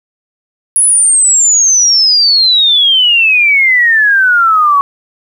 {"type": "exponential sweep", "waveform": "sine", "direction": "down", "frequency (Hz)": [10548, 1108.7], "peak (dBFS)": -5, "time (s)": [0.76, 4.81], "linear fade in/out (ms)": 0, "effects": ["7-bit"]}